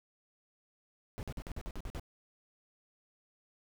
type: noise bursts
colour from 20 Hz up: brown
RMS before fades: -40 dBFS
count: 9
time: 1.18-1.997 s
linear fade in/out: 0 ms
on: 49 ms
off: 47 ms
effects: none